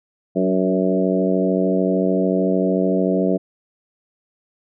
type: harmonic tone with a mistuned harmonic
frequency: 93.4 Hz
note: F#2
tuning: 17 cents sharp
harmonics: 2 / 3 / 4 / 5 / 6 / 7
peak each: -20 / -22 / -23 / -24 / -25 / -25 dBFS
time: 0.35-3.38 s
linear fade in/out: 20 ms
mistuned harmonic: 3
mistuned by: +25 cents
effects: none